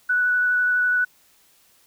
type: tone with vibrato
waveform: sine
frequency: 1480 Hz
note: F#6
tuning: in tune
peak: -17 dBFS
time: 0.09-1.05 s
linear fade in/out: 10 ms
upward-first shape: square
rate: 12 Hz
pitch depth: 8 cents each way
effects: white hiss -58 dBFS RMS until 1.86 s